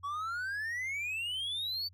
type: exponential sweep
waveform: triangle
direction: up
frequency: 1108.7 to 4600 Hz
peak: -32 dBFS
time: 0.03-1.89 s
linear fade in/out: 20 ms
effects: added 90 Hz sine -56 dBFS peak until 1.93 s